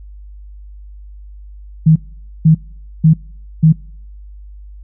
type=tone bursts; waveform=sine; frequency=158.5 Hz; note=D#3; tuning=32 cents sharp; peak=-4 dBFS; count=4; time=1.86-3.726 s; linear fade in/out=10 ms; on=99 ms; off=490 ms; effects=noise-tail reverb RT60 0.6 s tail -25 dB re dry + added 50 Hz sine -32 dBFS peak until 4.83 s